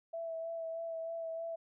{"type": "tone with vibrato", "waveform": "sine", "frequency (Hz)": 659, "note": "E5", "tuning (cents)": -1, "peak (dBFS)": -37, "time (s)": [0.13, 1.56], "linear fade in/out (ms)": 10, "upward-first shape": "sine", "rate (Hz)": 3.2, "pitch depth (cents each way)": 19, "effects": []}